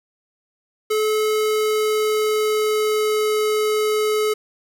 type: tone with pitch glide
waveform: square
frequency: 430.4 to 427.4 Hz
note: A4 to G#4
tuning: -38 to +50 cents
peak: -18 dBFS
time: 0.9-4.34 s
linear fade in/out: 10 ms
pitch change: -12 cents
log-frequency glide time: 1.27-3.38 s
effects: 8-bit